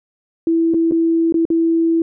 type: tone with dropouts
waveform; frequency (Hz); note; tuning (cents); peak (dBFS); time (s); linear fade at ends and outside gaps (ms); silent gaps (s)
sine; 330; E4; +2; -12; 0.47-2.02; 2; 0.738-0.743 / 0.912-0.92 / 1.324-1.342 / 1.453-1.502
effects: none